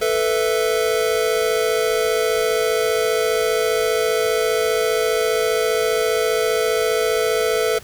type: chord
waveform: square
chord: A suspended second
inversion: none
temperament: just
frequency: 440 / 495 / 660 Hz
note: A4 / B4 / E5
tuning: 0 / +4 / +2 cents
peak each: -20 / -23 / -25 dBFS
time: 0.01-7.79 s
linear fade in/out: 10 ms
effects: pink hiss -42 dBFS RMS until 7.83 s